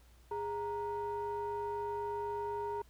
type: ring-modulated tone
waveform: triangle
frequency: 260 Hz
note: C4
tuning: 11 cents flat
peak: -30 dBFS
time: 0.31-2.82 s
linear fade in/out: 5 ms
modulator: 672 Hz
effects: added 60 Hz sine -59 dBFS peak until 2.89 s + pink hiss -67 dBFS RMS until 2.89 s